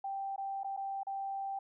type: tone with dropouts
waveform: sine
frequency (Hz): 784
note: G5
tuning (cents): 0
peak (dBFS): -35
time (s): 0.04-1.59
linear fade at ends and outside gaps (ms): 5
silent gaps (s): 0.362-0.379 / 0.634-0.644 / 0.766-0.773 / 1.033-1.068
effects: none